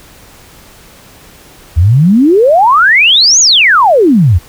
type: exponential two-way sweep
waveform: sine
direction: up then down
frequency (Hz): 76.3 to 6920 to 76.3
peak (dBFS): -3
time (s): 1.76-4.39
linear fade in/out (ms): 20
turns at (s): 3.4
effects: pink hiss -38 dBFS RMS until 4.48 s